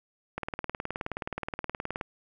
click train, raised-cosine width 0.5 ms, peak -17 dBFS, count 32, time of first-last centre 0.38-2.012 s, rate 19 Hz, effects none

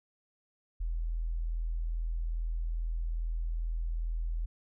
sine tone, 41.2 Hz, E1, in tune, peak -30 dBFS, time 0.8-4.46 s, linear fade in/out 10 ms, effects none

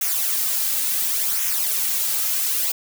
blue noise with flanger, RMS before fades -22 dBFS, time 0.01-2.72 s, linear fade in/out 5 ms, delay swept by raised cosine 0.22 to 2.82 ms, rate 0.7 Hz, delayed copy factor -0.6, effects none

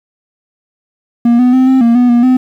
triangle tone with pitch steps, 236.6 / 249.2 / 258.5 / 262.3 / 233.4 / 246 / 238.8 / 255.3 Hz, A#3 / B3 / C4 / C4 / A#3 / B3 / A#3 / C4, +26 / +16 / -21 / +4 / +2 / -7 / +42 / -42 cents, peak -3 dBFS, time 1.25-2.37 s, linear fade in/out 5 ms, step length 140 ms, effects 7-bit

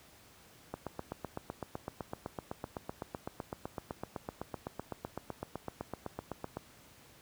click train, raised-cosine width 1 ms, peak -23 dBFS, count 47, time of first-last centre 0.74-6.57 s, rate 7.89 Hz, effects pink hiss -59 dBFS RMS until 7.21 s + high-pass 60 Hz 12 dB/octave

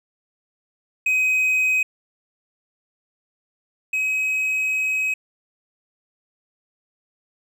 triangle tone pair in turn, 2522 / 2541 Hz, D#7 / D#7, +23 / +36 cents, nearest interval unison, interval 13 cents, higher second, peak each -15 / -18 dBFS, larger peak first, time 1.06-1.83 / 3.93-5.14 s, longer second, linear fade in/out 5 ms, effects none

